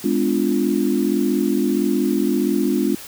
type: chord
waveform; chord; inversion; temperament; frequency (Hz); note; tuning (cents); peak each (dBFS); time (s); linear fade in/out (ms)
sine; G# diminished seventh; none; equal with one note detuned; 207.7 / 252.1 / 293.7 / 349.2; G#3 / B3 / D4 / F4; 0 / +36 / 0 / 0; -22 / -22 / -21 / -22; 0.04-2.95; 5
effects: white hiss -37 dBFS RMS until 3.07 s